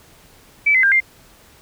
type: tone with pitch steps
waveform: sine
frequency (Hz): 2307 / 2047 / 1596 / 2103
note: D7 / C7 / G6 / C7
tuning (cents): -31 / -38 / +31 / +8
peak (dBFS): -11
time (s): 0.66-1.004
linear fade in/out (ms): 10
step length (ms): 86
effects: pink hiss -49 dBFS RMS until 1.61 s